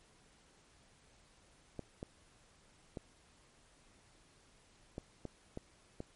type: clicks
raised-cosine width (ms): 2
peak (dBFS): -28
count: 7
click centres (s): 1.793 / 2.029 / 2.972 / 4.981 / 5.253 / 5.574 / 6.004
effects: pink hiss -66 dBFS RMS until 6.15 s + MP3 48 kbps